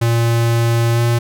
square tone with pitch glide, 116.54 to 117.96 Hz, A#2 to A#2, 0 to +21 cents, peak -13 dBFS, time 0.01-1.19 s, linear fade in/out 10 ms, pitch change +21 cents, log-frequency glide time 0.93-1 s, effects none

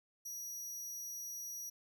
sawtooth tone, 5790 Hz, F#8, 38 cents flat, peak -40 dBFS, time 0.25-1.7 s, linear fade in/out 10 ms, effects none

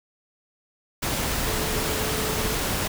sine tone in noise, 433.4 Hz, A4, 26 cents flat, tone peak -32 dBFS, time 1.47-2.55 s, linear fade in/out 10 ms, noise pink, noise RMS -26 dBFS, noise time 1.02-2.88 s, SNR -9 dB, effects none

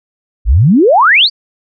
sine exponential sweep, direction up, 46.41 to 4900 Hz, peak -4 dBFS, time 0.45-1.3 s, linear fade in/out 50 ms, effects none

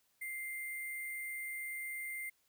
sine tone with sample-and-hold, 2093 Hz, C7, in tune, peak -39 dBFS, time 0.21-2.3 s, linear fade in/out 10 ms, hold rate 11025 Hz, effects white hiss -75 dBFS RMS until 2.48 s

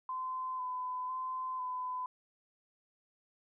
sine tone with vibrato, 1018 Hz, C6, 48 cents flat, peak -35 dBFS, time 0.09-2.06 s, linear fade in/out 2 ms, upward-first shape square, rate 1 Hz, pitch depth 17 cents each way, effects none

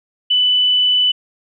sine tone, 2989 Hz, F#7, 17 cents sharp, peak -11 dBFS, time 0.3-1.12 s, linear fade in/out 10 ms, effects none

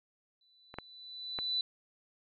sine tone with exponential growth, 3985 Hz, B7, 15 cents sharp, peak -28 dBFS, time 0.41-1.61 s, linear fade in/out 2 ms, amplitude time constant 260 ms
clicks, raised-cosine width 0.5 ms, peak -31 / -22 / -23 dBFS, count 3, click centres 0.741 / 0.786 / 1.388 s
effects none

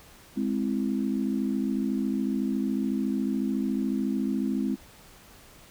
sine chord, Ab augmented, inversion none, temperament equal, 207.7 / 261.6 / 329.6 Hz, Ab3 / C4 / E4, 0 / 0 / 0 cents, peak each -28 / -28 / -33 dBFS, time 0.36-4.76 s, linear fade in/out 20 ms, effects pink hiss -52 dBFS RMS until 5.7 s

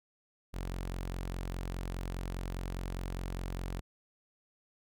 sawtooth tone, 44.9 Hz, F1, 49 cents sharp, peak -32 dBFS, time 0.53-3.81 s, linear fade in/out 20 ms, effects none

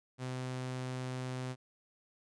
sawtooth tone, 128 Hz, C3, 38 cents flat, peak -33 dBFS, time 0.18-1.56 s, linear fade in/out 50 ms, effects resampled to 22050 Hz

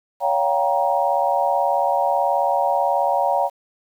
sine chord, G half-diminished seventh, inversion second, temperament just, 564.5 / 705.6 / 784 / 940.8 Hz, Db5 / F5 / G5 / Bb5, +31 / +18 / 0 / +16 cents, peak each -22 dBFS, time 0.2-3.5 s, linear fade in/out 50 ms, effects 8-bit

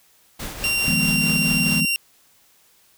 pink noise with tremolo, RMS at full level -30 dBFS, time 0.39-1.81 s, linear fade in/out 10 ms, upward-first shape triangle, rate 4.7 Hz, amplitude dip 55%
sawtooth tone, 2763 Hz, F7, 19 cents flat, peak -16 dBFS, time 0.64-1.96 s, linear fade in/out 0 ms
sine chord, F half-diminished seventh, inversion third, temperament equal, 155.56 / 174.61 / 207.7 / 246.9 Hz, Eb3 / F3 / Ab3 / Cb4, 0 / 0 / 0 / 0 cents, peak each -26 dBFS, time 0.88-1.85 s, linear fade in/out 0 ms
effects white hiss -57 dBFS RMS until 2.97 s

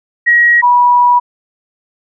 sine tone pair in turn, 1900 / 973.9 Hz, A#6 / B5, +33 / -24 cents, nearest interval octave, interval 1157 cents, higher first, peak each -5 dBFS, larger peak neither, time 0.26-0.62 / 0.62-1.2 s, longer second, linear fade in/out 20 ms, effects none

